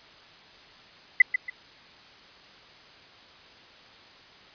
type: tone with echo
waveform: sine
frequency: 2009 Hz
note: B6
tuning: 29 cents sharp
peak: -10 dBFS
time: 1.2-1.22 s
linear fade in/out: 5 ms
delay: 140 ms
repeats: 2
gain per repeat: -10 dB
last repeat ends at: 1.5 s
effects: white hiss -51 dBFS RMS until 4.54 s + resampled to 11025 Hz